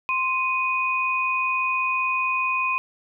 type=tone pair together; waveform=sine; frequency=1045.9 / 2489 Hz; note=C6 / D#7; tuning=-1 / 0 cents; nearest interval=octave + minor third; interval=1501 cents; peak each=-24 / -23 dBFS; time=0.09-2.78 s; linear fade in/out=0 ms; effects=none